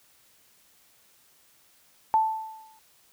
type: tone with exponential decay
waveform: sine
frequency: 880 Hz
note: A5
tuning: in tune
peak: -16 dBFS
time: 2.14-2.79 s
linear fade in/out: 0 ms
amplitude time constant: 140 ms
effects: white hiss -61 dBFS RMS until 3.12 s